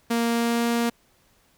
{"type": "tone with pitch glide", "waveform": "sawtooth", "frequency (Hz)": [233.1, 234.9], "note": ["A#3", "A#3"], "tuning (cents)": [0, 13], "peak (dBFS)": -17, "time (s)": [0.1, 0.9], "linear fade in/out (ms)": 10, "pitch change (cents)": 13, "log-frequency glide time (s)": [0.27, 0.67], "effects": ["pink hiss -62 dBFS RMS until 1.57 s"]}